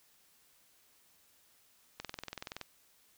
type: click train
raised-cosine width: 0.2 ms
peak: -23 dBFS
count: 14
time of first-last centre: 2-2.613 s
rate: 21.2 Hz
effects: white hiss -67 dBFS RMS until 3.17 s